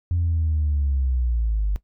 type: linear sweep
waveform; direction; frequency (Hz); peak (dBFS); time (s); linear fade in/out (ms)
sine; down; 87.8 to 48.46; -18; 0.11-1.76; 0
effects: noise-tail reverb RT60 0.1 s tail -17 dB re dry + tanh soft clip ceiling -15 dBFS